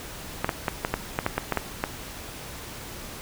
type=clicks; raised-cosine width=0.5 ms; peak=-8 dBFS; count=11; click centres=0.445 / 0.492 / 0.682 / 0.849 / 0.94 / 1.189 / 1.264 / 1.38 / 1.523 / 1.573 / 1.839 s; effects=pink hiss -39 dBFS RMS until 3.21 s